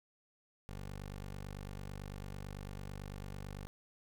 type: tone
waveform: 15% pulse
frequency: 49 Hz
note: G1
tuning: in tune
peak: -37 dBFS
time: 0.69-3.67 s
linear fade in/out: 0 ms
effects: none